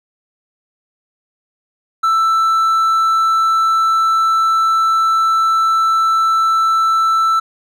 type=tone; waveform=triangle; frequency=1326 Hz; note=E6; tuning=10 cents sharp; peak=-9 dBFS; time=2.03-7.4 s; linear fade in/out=10 ms; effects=none